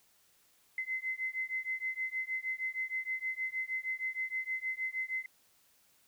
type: beating tone pair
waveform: sine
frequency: 2051 / 2057.4 Hz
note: C7 / C7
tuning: -35 / -30 cents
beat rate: 6.4 Hz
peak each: -37 / -37 dBFS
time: 0.78-5.26 s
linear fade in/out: 2 ms
effects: white hiss -68 dBFS RMS until 6.07 s